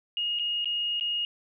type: tone with dropouts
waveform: sine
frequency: 2863 Hz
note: F7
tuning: 42 cents sharp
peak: -26 dBFS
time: 0.17-1.25 s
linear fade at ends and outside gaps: 1 ms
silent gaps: 0.389-0.395 / 0.645-0.656 / 0.998-1.009 s
effects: none